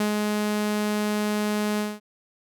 sawtooth tone with ADSR envelope, 210 Hz, G#3, 19 cents sharp, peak -17 dBFS, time 0-2 s, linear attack 4 ms, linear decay 110 ms, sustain -2 dB, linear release 210 ms, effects none

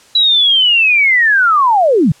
sine linear sweep, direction down, 3951 to 123.47 Hz, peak -7 dBFS, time 0.15-2.12 s, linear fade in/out 5 ms, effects white hiss -45 dBFS RMS until 2.2 s + low-pass 8000 Hz 12 dB/octave

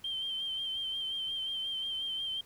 sine tone with vibrato, 3136 Hz, G7, in tune, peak -32 dBFS, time 0.04-2.41 s, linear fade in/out 5 ms, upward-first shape sine, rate 5.6 Hz, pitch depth 34 cents each way, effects tanh soft clip ceiling -28 dBFS + pink hiss -60 dBFS RMS until 2.45 s

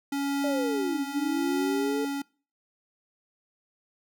square tone with tremolo, 280 Hz, C#4, 18 cents sharp, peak -26 dBFS, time 0.12-2.22 s, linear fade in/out 5 ms, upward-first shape triangle, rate 0.83 Hz, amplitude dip 40%
sine linear two-way sweep, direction down then up, 597 to 269.2 to 443.7 Hz, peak -28 dBFS, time 0.44-2.05 s, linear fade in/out 2 ms, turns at 1.03 s
effects noise-tail reverb RT60 0.4 s tail -24 dB re dry

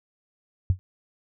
sine tone with exponential decay, 92.5 Hz, F#2, in tune, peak -13 dBFS, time 0.7-0.79 s, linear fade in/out 0 ms, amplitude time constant 19 ms, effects none

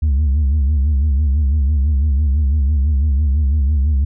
sine tone with vibrato, 71.7 Hz, D2, 41 cents flat, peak -9 dBFS, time 0.02-4.05 s, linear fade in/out 10 ms, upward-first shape sine, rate 6 Hz, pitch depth 140 cents each way, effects tanh soft clip ceiling -11 dBFS

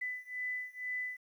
sine beating tone pair, 1998 / 2000.1 Hz, B6 / B6, +20 / +21 cents, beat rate 2.1 Hz, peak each -39 / -40 dBFS, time 0.01-1.17 s, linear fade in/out 10 ms, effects 11-bit

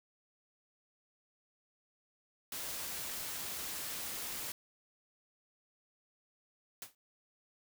white noise, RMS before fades -41 dBFS, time 2.52-4.52 s, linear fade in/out 2 ms
white noise with exponential decay, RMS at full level -41 dBFS, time 6.82-6.95 s, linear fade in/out 1 ms, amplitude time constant 28 ms
effects none

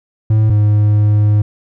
triangle tone pair in turn, 108.5 / 104.86 Hz, A2 / G#2, -24 / +17 cents, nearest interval minor second, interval 59 cents, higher first, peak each -6 dBFS, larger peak neither, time 0.3-0.5 / 0.5-1.42 s, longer second, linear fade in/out 5 ms, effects none

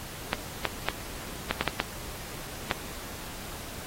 clicks, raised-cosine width 0.3 ms, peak -8 dBFS, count 8, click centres 0.331 / 0.653 / 0.886 / 1.51 / 1.61 / 1.677 / 1.801 / 2.712 s, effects pink hiss -41 dBFS RMS until 3.86 s + AAC 48 kbps

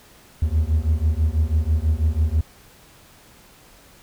triangle beating tone pair, 75.1 / 81.2 Hz, D2 / E2, +39 / -26 cents, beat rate 6.1 Hz, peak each -18 dBFS, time 0.42-2.41 s, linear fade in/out 5 ms, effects pink hiss -50 dBFS RMS until 4.02 s

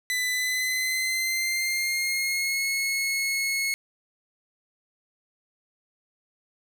sawtooth tone with pitch glide, 2000 to 2181 Hz, B6 to C#7, +21 to -29 cents, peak -21 dBFS, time 0.1-3.74 s, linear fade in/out 0 ms, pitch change +150 cents, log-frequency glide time 0.32-2.65 s, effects none

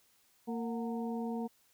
harmonic tone with a mistuned harmonic, 230.2 Hz, A#3, 22 cents flat, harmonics 1 / 2 / 3 / 4, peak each -35 / -41 / -45 / -47 dBFS, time 0.47-1.48 s, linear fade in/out 20 ms, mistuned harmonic 3, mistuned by +96 cents, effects white hiss -69 dBFS RMS until 1.73 s

